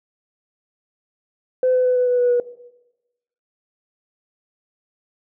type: tone with pitch steps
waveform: sine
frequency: 510 / 505.9 / 501.8 / 497.8 / 493.8 / 489.8 / 485.8 Hz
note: C5 / B4 / B4 / B4 / B4 / B4 / B4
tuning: -44 / +42 / +28 / +14 / 0 / -14 / -29 cents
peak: -13 dBFS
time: 1.63-2.4 s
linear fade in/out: 2 ms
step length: 110 ms
effects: noise-tail reverb RT60 1.0 s tail -17 dB re dry + tanh soft clip ceiling -10 dBFS